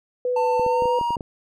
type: tone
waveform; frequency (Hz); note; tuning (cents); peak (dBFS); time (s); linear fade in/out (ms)
sine; 496.7; B4; +10; -20; 0.25-0.99; 2
type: tone with pitch glide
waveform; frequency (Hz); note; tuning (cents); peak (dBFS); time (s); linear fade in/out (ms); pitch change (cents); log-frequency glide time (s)
triangle; 893 to 946.1; A5 to A#5; +25 to +25; -19; 0.36-1.16; 5; +100; 0.61-0.98
type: clicks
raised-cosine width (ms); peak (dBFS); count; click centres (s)
2; -19; 8; 0.596 / 0.664 / 0.822 / 0.856 / 1.012 / 1.106 / 1.168 / 1.208
effects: none